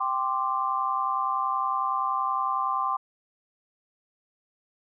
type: chord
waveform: sine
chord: G suspended fourth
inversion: none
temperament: just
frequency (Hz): 784 / 1045.3 / 1176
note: G5 / C6 / D6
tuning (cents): 0 / -2 / +2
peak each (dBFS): -31 / -27 / -28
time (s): 0-2.97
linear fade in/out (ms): 10
effects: none